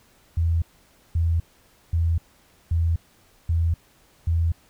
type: tone bursts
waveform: sine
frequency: 83.1 Hz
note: E2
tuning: 15 cents sharp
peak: -18 dBFS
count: 6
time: 0.37-4.52 s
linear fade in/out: 5 ms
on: 250 ms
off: 530 ms
effects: pink hiss -58 dBFS RMS until 4.69 s